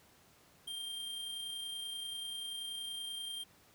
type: tone with amplitude modulation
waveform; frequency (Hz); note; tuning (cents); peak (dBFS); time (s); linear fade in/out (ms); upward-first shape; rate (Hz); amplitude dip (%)
square; 3184; G7; +26; -39; 0.67-3.44; 10; sine; 30.4; 30
effects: pink hiss -64 dBFS RMS until 3.74 s + high-pass 80 Hz 12 dB/octave